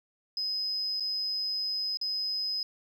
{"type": "tone with dropouts", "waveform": "sine", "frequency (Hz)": 5050, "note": "D#8", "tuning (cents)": 25, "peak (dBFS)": -28, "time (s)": [0.37, 2.63], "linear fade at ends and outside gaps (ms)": 2, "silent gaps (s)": [[0.999, 1.005], [1.972, 2.013]], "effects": ["tanh soft clip ceiling -24 dBFS", "10-bit"]}